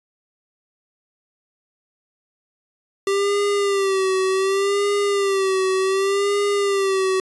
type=tone with vibrato; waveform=square; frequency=392 Hz; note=G4; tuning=in tune; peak=-18 dBFS; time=3.07-7.2 s; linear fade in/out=2 ms; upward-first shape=sine; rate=0.67 Hz; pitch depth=64 cents each way; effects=resampled to 24000 Hz